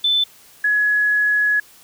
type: tone pair in turn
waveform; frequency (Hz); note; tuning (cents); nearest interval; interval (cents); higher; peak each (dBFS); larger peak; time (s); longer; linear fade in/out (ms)
sine; 3520 / 1685.9; A7 / G#6; 0 / +26; octave + minor second; 1274; first; -14; neither; 0.04-0.24 / 0.64-1.6; second; 5
effects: white hiss -48 dBFS RMS until 1.83 s